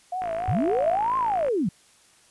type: tone with vibrato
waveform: sine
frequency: 698.5 Hz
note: F5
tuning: in tune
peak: -26 dBFS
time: 0.12-0.96 s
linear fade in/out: 5 ms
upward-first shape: sine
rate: 3.5 Hz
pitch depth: 120 cents each way
type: click train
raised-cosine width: 0.5 ms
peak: -21 dBFS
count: 70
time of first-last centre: 0.22-1.484 s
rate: 54.6 Hz
type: linear two-way sweep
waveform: sine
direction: up then down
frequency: 74.5 to 1075 to 151.3 Hz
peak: -21 dBFS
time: 0.48-1.69 s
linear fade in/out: 5 ms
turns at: 1.17 s
effects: white hiss -57 dBFS RMS until 2.3 s + resampled to 24000 Hz